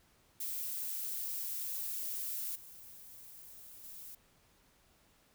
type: noise with level steps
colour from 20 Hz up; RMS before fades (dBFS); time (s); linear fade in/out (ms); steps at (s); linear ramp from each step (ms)
violet; -39 / -53 / -49; 0.4-4.15; 5; 2.55 / 3.83; 10
effects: pink hiss -68 dBFS RMS until 5.34 s